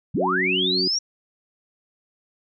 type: linear sweep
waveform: sine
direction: up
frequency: 89.9 to 5730 Hz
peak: -20 dBFS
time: 0.14-0.99 s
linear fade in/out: 10 ms
type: harmonic tone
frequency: 92.5 Hz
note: F#2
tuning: in tune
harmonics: 2 / 3 / 4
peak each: -29 / -30 / -26 dBFS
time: 0.17-0.88 s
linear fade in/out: 5 ms
effects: none